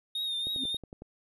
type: tone with vibrato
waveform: triangle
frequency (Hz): 3693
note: A#7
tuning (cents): -17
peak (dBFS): -29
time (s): 0.15-0.77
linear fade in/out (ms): 5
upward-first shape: triangle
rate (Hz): 3.4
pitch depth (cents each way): 55
type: click train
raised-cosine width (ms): 2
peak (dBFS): -30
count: 7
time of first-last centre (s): 0.47-1.02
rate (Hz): 10.9
type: tone with exponential growth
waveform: sine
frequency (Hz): 261.4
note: C4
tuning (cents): -1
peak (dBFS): -31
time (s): 0.51-0.64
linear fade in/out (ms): 2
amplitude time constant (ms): 27
effects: none